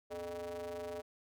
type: ring-modulated tone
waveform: square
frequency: 88.4 Hz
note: F2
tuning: 22 cents sharp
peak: -38 dBFS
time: 0.1-1.02 s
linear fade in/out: 20 ms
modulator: 518 Hz
effects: none